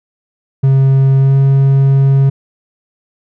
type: tone with pitch glide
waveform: triangle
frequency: 134.9 to 136.55 Hz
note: C#3 to C#3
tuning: -47 to -26 cents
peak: -4 dBFS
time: 0.63-2.3 s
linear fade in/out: 10 ms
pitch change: +21 cents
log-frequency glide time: 1.18-1.36 s
effects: none